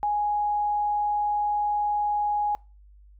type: tone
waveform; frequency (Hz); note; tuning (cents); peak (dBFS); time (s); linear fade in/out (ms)
sine; 830.6; G#5; 0; -22; 0.03-2.55; 0
effects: noise-tail reverb RT60 0.3 s tail -24 dB re dry + added 50 Hz sine -49 dBFS peak until 3.19 s